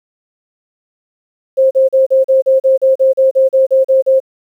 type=tone bursts; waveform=sine; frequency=530 Hz; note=C5; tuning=22 cents sharp; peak=-6 dBFS; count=15; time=1.57-4.202 s; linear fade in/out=20 ms; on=140 ms; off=38 ms; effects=8-bit